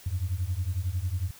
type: beating tone pair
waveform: sine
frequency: 85.4 / 96.4 Hz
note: F2 / G2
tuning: -38 / -28 cents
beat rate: 11 Hz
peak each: -29 dBFS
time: 0.06-1.31 s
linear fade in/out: 5 ms
effects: tanh soft clip ceiling -20 dBFS + white hiss -51 dBFS RMS until 1.39 s